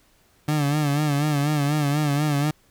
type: tone with vibrato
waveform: 30% pulse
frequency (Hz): 146.83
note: D3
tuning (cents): 0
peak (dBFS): -17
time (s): 0.48-2.51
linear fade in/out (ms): 5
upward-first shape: sine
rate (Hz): 4.1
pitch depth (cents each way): 72
effects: pink hiss -60 dBFS RMS until 2.7 s